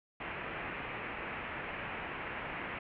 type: low-pass noise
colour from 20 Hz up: white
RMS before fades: -41 dBFS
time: 0.2-2.79 s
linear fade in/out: 5 ms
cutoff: 2600 Hz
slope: 48 dB/octave
effects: none